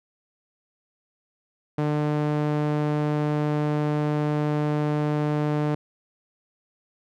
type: tone with band-pass filter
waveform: sawtooth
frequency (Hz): 149.5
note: D3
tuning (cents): +31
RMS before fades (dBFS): -24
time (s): 1.78-5.75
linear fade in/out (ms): 5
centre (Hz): 380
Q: 0.5
effects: none